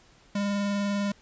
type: tone with vibrato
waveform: square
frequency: 201.9 Hz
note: G#3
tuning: 49 cents flat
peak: -26 dBFS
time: 0.35-1.12 s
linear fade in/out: 5 ms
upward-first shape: sine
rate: 20 Hz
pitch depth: 21 cents each way
effects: pink hiss -58 dBFS RMS until 1.21 s + resampled to 16000 Hz